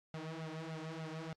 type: tone with flanger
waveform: sawtooth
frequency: 159.8 Hz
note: D#3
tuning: 47 cents sharp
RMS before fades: -44 dBFS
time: 0.14-1.33 s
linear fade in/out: 0 ms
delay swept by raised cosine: 1.4 to 4.7 ms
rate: 3.4 Hz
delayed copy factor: +0.85
effects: low-pass 5000 Hz 12 dB/octave + AAC 64 kbps